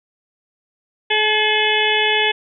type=harmonic tone; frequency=428.1 Hz; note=A4; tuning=47 cents flat; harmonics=1 / 2 / 4 / 5 / 6 / 7 / 8; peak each=-22 / -22 / -22 / -22 / -22 / -22 / -22 dBFS; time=1.1-2.32 s; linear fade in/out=10 ms; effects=none